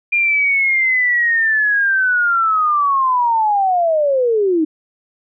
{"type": "linear sweep", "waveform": "sine", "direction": "down", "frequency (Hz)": [2414, 301.7], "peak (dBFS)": -12, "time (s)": [0.12, 4.65], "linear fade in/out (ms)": 10, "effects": []}